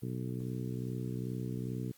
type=harmonic tone; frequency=62.4 Hz; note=B1; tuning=19 cents sharp; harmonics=2 / 3 / 4 / 5 / 6 / 7; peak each=-37 / -41 / -43 / -45 / -47 / -48 dBFS; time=0.02-1.92 s; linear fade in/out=10 ms; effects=white hiss -63 dBFS RMS until 1.97 s + Opus 32 kbps